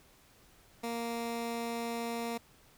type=tone; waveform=15% pulse; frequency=233.1 Hz; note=A#3; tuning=in tune; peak=-28 dBFS; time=0.83-2.38 s; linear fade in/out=10 ms; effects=pink hiss -62 dBFS RMS until 2.77 s